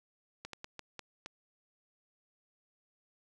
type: slowing click train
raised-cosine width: 0.2 ms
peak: -25 dBFS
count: 6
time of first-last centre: 0.45-1.261 s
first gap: 83 ms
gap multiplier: 1.34
effects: none